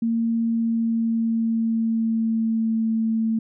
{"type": "tone with pitch glide", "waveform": "sine", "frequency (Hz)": [229.2, 223.6], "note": ["A#3", "A3"], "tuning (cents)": [-29, 28], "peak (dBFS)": -19, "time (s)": [0.02, 3.39], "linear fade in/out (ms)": 5, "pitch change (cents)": -43, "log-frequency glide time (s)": [0.43, 2.86], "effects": []}